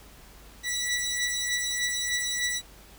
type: beating tone pair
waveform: 15% pulse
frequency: 1955 / 1958.3 Hz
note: B6 / B6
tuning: -18 / -15 cents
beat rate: 3.3 Hz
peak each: -26 / -22 dBFS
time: 0.63-2.62 s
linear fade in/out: 50 ms
effects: added 50 Hz sine -52 dBFS peak until 2.98 s + pink hiss -52 dBFS RMS until 2.98 s